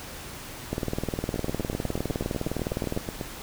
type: two click trains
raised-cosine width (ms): 2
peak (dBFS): -14 / -17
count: 45 / 16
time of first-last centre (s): 0.73-2.975 / 1.36-3.212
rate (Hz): 19.6 / 8.1
effects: pink hiss -40 dBFS RMS until 3.42 s